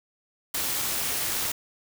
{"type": "noise with amplitude modulation", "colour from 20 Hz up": "white", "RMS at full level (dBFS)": -25, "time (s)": [0.54, 1.52], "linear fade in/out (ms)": 5, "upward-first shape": "sine", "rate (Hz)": 290, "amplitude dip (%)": 70, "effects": []}